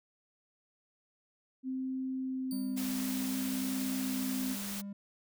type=tone with vibrato; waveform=sine; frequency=260.3 Hz; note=C4; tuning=9 cents flat; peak=-33 dBFS; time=1.63-4.57 s; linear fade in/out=50 ms; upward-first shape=sine; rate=0.6 Hz; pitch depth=8 cents each way
type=tone with exponential decay; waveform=10% pulse; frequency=4600 Hz; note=D8; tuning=37 cents flat; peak=-35 dBFS; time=2.51-3.07 s; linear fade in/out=1 ms; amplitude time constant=120 ms
type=tone; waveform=triangle; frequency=200.2 Hz; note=G3; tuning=37 cents sharp; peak=-37 dBFS; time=2.52-4.93 s; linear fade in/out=5 ms
type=noise; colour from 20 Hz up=white; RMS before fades=-41 dBFS; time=2.76-4.82 s; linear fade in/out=20 ms
effects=none